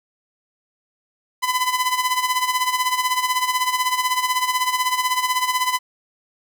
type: tone with tremolo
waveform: sawtooth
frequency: 1008 Hz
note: B5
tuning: 35 cents sharp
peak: -12 dBFS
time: 1.42-5.79 s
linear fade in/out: 20 ms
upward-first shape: sine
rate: 16 Hz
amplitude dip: 70%
effects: none